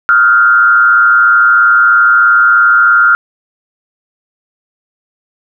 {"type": "tone with frequency modulation", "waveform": "sine", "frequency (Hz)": 1396.9, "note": "F6", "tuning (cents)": 0, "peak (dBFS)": -4, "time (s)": [0.09, 3.15], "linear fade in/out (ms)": 0, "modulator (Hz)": 117, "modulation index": 0.73, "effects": []}